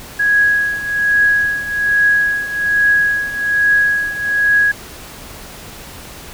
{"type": "tone with tremolo", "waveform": "sine", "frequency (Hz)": 1661.2, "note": "G#6", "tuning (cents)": 0, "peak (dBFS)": -8, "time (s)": [0.19, 4.72], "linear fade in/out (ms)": 10, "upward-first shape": "triangle", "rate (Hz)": 1.2, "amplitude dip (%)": 80, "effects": ["pink hiss -34 dBFS RMS until 6.33 s"]}